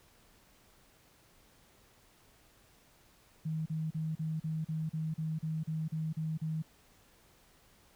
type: tone bursts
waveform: sine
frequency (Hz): 158.1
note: D#3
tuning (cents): +28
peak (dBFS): -32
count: 13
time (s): 3.45-6.624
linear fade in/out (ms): 10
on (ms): 210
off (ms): 37
effects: pink hiss -64 dBFS RMS until 7.95 s